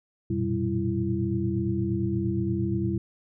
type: tone cluster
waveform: sine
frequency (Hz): 90.2 / 113.7 / 122.3 / 193.3 / 334.5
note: F#2 / A#2 / B2 / G3 / E4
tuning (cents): -44 / -43 / -16 / -24 / +25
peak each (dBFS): -32 / -34 / -30 / -29 / -29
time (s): 0.3-2.98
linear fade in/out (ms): 5
effects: none